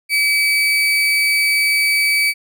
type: tone with amplitude modulation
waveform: 35% pulse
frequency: 2289 Hz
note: D7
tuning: 45 cents flat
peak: -10 dBFS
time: 0.09-2.34 s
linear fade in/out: 50 ms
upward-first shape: sine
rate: 223 Hz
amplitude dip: 30%
effects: none

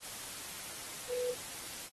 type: tone in noise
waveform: sine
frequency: 495.1 Hz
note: B4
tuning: 4 cents sharp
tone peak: -32 dBFS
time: 1.08-1.35 s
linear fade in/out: 50 ms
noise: white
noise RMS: -44 dBFS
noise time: 0-1.9 s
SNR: +9 dB
effects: AAC 32 kbps

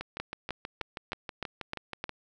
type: two click trains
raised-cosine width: 0.3 ms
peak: -17 / -20 dBFS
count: 7 / 14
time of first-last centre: 0.2-2.04 / 0.01-2.093 s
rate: 3.26 / 6.24 Hz
effects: none

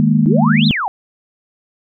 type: chord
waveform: sine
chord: D# suspended fourth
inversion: none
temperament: equal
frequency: 155.56 / 207.7 / 233.1 Hz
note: D#3 / G#3 / A#3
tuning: 0 / 0 / 0 cents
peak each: -14 dBFS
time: 0-0.71 s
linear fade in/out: 0 ms
type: exponential two-way sweep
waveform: sine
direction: up then down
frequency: 277.2 to 4237 to 734 Hz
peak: -16 dBFS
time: 0.26-0.88 s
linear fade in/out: 0 ms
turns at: 0.67 s
effects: none

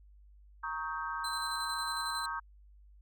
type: chord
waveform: sine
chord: Eb dominant seventh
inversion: second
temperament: equal with one note detuned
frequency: 932.3 / 1108.7 / 1264.1 / 1568 Hz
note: Bb5 / Db6 / Eb6 / G6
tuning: 0 / 0 / +27 / 0 cents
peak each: -40 dBFS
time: 0.63-2.4 s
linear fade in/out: 10 ms
type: tone with tremolo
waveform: 35% pulse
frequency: 4065 Hz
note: B7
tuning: 49 cents sharp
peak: -35 dBFS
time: 1.24-2.26 s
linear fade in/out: 5 ms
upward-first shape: square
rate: 11 Hz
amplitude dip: 35%
effects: added 50 Hz sine -55 dBFS peak until 3.01 s

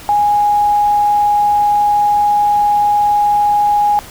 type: tone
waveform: sine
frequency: 827 Hz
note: G#5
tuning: 8 cents flat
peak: -9 dBFS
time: 0.09-3.99 s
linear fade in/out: 0 ms
effects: pink hiss -34 dBFS RMS until 4.1 s

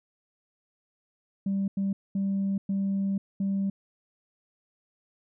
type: tone bursts at uneven times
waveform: sine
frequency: 196 Hz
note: G3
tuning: in tune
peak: -23 dBFS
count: 5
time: 1.46-1.68 / 1.77-1.93 / 2.15-2.58 / 2.69-3.18 / 3.4-3.7 s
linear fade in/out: 5 ms
effects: tanh soft clip ceiling -22 dBFS

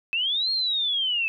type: linear two-way sweep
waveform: sine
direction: up then down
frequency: 2588 to 4288 to 2588 Hz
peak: -22 dBFS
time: 0.13-1.28 s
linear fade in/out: 0 ms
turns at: 0.51 s
effects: none

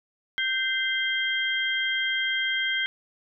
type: tone cluster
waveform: sine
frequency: 1562 / 2072 / 3203 Hz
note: G6 / C7 / G7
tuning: -7 / -17 / +37 cents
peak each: -28 dBFS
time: 0.38-2.86 s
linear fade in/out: 0 ms
effects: none

